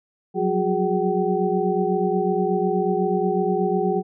sine tone cluster, 180.8 / 189 / 366.9 / 412.4 / 761 Hz, F#3 / F#3 / F#4 / G#4 / F#5, -40 / +37 / -15 / -12 / +48 cents, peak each -26 / -28 / -24 / -23 / -26 dBFS, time 0.34-4.03 s, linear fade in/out 50 ms, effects none

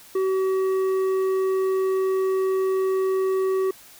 sine tone with tanh clipping, 380 Hz, F#4, 46 cents sharp, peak -21 dBFS, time 0.15-3.71 s, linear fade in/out 5 ms, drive 8 dB, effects white hiss -48 dBFS RMS until 3.99 s

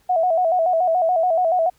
sine tone with vibrato, 691 Hz, F5, 19 cents flat, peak -15 dBFS, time 0.09-1.7 s, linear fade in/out 10 ms, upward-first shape square, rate 7 Hz, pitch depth 96 cents each way, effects pink hiss -60 dBFS RMS until 1.78 s

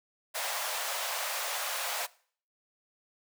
pink high-pass noise, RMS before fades -34 dBFS, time 0.34-2.07 s, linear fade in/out 20 ms, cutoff 560 Hz, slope 48 dB/octave, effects noise-tail reverb RT60 0.5 s tail -21 dB re dry

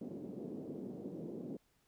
pink band-pass noise, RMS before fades -45 dBFS, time 0.01-1.57 s, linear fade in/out 5 ms, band 180 to 440 Hz, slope 24 dB/octave, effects pink hiss -75 dBFS RMS until 1.87 s

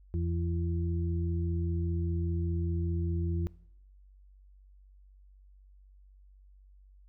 harmonic tone, 85 Hz, F2, 46 cents flat, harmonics 1 / 2 / 4, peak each -29 / -36 / -39 dBFS, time 0.14-3.47 s, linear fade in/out 0 ms, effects noise-tail reverb RT60 0.7 s tail -21 dB re dry + added 48 Hz sine -54 dBFS peak until 7.08 s

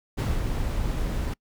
brown noise with ADSR envelope, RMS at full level -23 dBFS, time 0.17-1.34 s, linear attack 22 ms, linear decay 210 ms, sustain -4 dB, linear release 8 ms, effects noise-tail reverb RT60 0.1 s tail -26 dB re dry

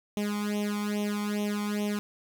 sawtooth tone with flanger, 207.3 Hz, G#3, 3 cents flat, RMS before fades -30 dBFS, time 0.17-1.99 s, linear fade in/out 0 ms, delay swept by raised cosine 0.32 to 0.91 ms, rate 2.4 Hz, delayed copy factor +1, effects none

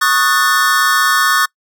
square chord, D# half-diminished seventh, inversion third, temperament equal with one note detuned, 1108.7 / 1244.5 / 1480 / 1773.3 Hz, C#6 / D#6 / F#6 / A6, 0 / 0 / 0 / +13 cents, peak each -17 dBFS, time 0.01-1.46 s, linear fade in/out 10 ms, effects noise-tail reverb RT60 0.1 s tail -26 dB re dry

